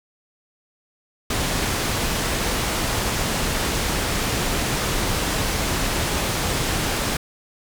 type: low-pass noise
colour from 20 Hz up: pink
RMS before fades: -23 dBFS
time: 1.3-7.17 s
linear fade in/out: 5 ms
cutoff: 11000 Hz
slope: 12 dB/octave
effects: none